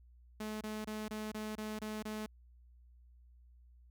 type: tone bursts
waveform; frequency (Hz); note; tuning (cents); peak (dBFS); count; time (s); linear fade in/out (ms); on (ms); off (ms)
sawtooth; 214.8; A3; -41; -35; 8; 0.4-2.262; 5; 210; 26
effects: added 60 Hz sine -58 dBFS peak until 3.9 s